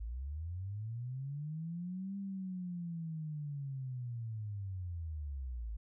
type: linear two-way sweep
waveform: sine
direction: up then down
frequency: 51.91 to 199.1 to 51.91 Hz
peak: -38 dBFS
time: 0-5.77 s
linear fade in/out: 10 ms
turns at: 2.17 s
effects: none